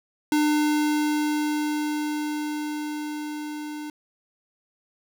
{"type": "tone with level ramp", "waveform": "square", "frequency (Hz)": 300, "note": "D4", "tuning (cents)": 37, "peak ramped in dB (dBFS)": [-19, -33], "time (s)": [0.32, 3.9], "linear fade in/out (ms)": 2, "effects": []}